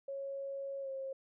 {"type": "tone with pitch glide", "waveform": "sine", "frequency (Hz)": [550, 536.5], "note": ["C#5", "C5"], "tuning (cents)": [-14, 43], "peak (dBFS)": -38, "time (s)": [0.08, 1.13], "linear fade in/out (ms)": 5, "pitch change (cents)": -43, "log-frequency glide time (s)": [0.81, 0.89], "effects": []}